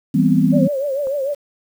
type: chord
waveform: sine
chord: C major seventh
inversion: first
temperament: just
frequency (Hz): 163.52 / 196.22 / 245.3 / 261.6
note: E3 / G3 / B3 / C4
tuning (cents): -14 / +2 / -12 / 0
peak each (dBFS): -17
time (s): 0.14-0.68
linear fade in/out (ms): 10
type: tone with vibrato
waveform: sine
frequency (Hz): 556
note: C#5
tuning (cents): +5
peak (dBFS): -18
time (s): 0.52-1.35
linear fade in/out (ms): 20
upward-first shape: triangle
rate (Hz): 6.7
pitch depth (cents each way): 120
type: click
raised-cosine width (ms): 1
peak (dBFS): -23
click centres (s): 1.071
effects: 7-bit